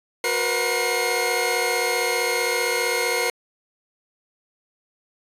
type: tone cluster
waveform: sawtooth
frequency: 366.2 / 473.6 / 509 / 732 / 2144 Hz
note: F#4 / A#4 / C5 / F#5 / C7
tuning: -18 / +27 / -48 / -19 / +42 cents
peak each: -28 / -21 / -25 / -27 / -21 dBFS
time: 0.24-3.3 s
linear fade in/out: 2 ms
effects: resampled to 32000 Hz

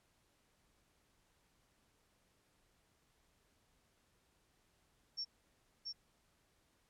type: tone with echo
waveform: sine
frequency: 5470 Hz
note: F8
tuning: 37 cents flat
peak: -38 dBFS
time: 5.17-5.25 s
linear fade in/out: 20 ms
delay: 680 ms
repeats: 1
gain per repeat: -3 dB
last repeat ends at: 5.93 s
effects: pink hiss -75 dBFS RMS until 6.89 s + low-pass 12000 Hz 12 dB/octave

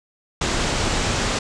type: low-pass noise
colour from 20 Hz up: pink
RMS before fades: -22 dBFS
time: 0.41-1.39 s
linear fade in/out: 5 ms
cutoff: 8200 Hz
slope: 48 dB/octave
effects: none

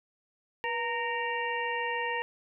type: harmonic tone with a mistuned harmonic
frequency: 463.2 Hz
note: A#4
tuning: 11 cents flat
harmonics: 1 / 2 / 4 / 5 / 6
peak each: -36 / -33 / -34 / -41 / -38 dBFS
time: 0.64-2.22 s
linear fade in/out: 0 ms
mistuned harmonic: 1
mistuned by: +73 cents
effects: none

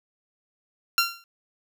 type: tone with exponential decay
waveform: 15% pulse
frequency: 1377 Hz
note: F6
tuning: 25 cents flat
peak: -9 dBFS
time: 0.98-1.24 s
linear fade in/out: 1 ms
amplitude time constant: 55 ms
effects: none

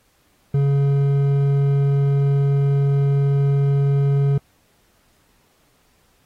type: tone with hard clipping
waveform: triangle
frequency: 140 Hz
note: C#3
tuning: 18 cents sharp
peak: -16 dBFS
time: 0.54-4.38 s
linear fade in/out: 5 ms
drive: 10 dB
effects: pink hiss -61 dBFS RMS until 6.25 s + AAC 48 kbps

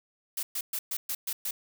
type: noise bursts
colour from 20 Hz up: blue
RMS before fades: -32 dBFS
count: 7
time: 0.37-1.51 s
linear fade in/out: 5 ms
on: 60 ms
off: 120 ms
effects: none

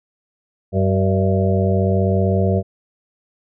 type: harmonic tone with a mistuned harmonic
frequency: 95.6 Hz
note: G2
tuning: 43 cents flat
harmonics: 1 / 2 / 4 / 5 / 6 / 7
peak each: -17 / -20 / -23 / -24 / -25 / -25 dBFS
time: 0.72-2.63 s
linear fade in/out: 50 ms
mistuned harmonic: 6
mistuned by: +44 cents
effects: none

